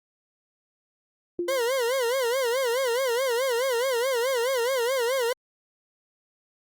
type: tone with exponential decay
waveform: sine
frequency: 349.2 Hz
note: F4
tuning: in tune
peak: -22 dBFS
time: 1.39-1.72 s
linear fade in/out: 2 ms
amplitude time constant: 71 ms
type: tone with vibrato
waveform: 40% pulse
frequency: 500 Hz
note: B4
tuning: 21 cents sharp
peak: -22 dBFS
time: 1.48-5.33 s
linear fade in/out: 5 ms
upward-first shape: sine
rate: 4.7 Hz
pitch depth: 150 cents each way
effects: Opus 32 kbps